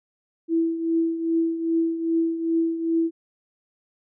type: tone with tremolo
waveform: sine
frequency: 329.6 Hz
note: E4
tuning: in tune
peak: -17 dBFS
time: 0.48-3.11 s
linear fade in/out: 50 ms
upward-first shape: triangle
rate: 2.5 Hz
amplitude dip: 70%
effects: none